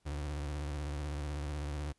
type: tone with vibrato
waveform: 35% pulse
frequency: 73.42 Hz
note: D2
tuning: in tune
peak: -34 dBFS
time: 0.05-1.93 s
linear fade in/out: 20 ms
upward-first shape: triangle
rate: 16 Hz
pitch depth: 99 cents each way
effects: pink hiss -75 dBFS RMS until 1.98 s + resampled to 24000 Hz